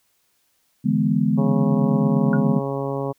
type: chord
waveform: sine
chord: E dominant seventh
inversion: third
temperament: equal with one note detuned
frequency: 146.83 / 164.81 / 207.7 / 247.7 Hz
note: D3 / E3 / G#3 / B3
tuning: 0 / 0 / 0 / +5 cents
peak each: -23 / -24 / -20 / -22 dBFS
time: 0.84-2.6 s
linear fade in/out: 20 ms
type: harmonic tone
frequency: 137.7 Hz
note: C#3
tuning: 11 cents flat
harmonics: 1 / 2 / 3 / 4 / 5 / 6 / 7 / 8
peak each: -28 / -30 / -28 / -29 / -36 / -36 / -36 / -37 dBFS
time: 1.37-3.13 s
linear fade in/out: 20 ms
type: tone with exponential decay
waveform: sine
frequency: 1441 Hz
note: F#6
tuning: 46 cents flat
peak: -21 dBFS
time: 2.33-2.43 s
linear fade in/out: 2 ms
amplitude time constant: 20 ms
effects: white hiss -66 dBFS RMS until 3.18 s